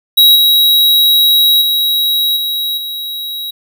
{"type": "tone with level steps", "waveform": "square", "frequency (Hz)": 3848, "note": "B7", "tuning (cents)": -46, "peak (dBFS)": [-4, -7, -11, -15, -20], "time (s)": [0.17, 3.51], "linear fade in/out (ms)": 10, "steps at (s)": [0.35, 1.61, 2.36, 2.77], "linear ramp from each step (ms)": 10, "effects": []}